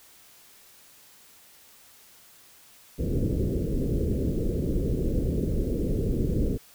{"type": "low-pass noise", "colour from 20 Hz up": "pink", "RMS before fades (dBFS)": -26, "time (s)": [2.98, 6.58], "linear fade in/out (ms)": 20, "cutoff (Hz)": 490, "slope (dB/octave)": 48, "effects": ["white hiss -54 dBFS RMS until 6.74 s"]}